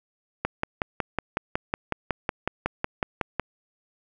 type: click train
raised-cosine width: 0.5 ms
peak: -9 dBFS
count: 17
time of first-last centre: 0.45-3.397 s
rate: 5.43 Hz
effects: none